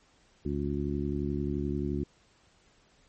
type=harmonic tone; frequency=71.5 Hz; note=D2; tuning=46 cents flat; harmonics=1 / 2 / 3 / 4 / 5; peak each=-35 / -35 / -35 / -35 / -35 dBFS; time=0.45-2.04 s; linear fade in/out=5 ms; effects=pink hiss -64 dBFS RMS until 3.08 s + MP3 32 kbps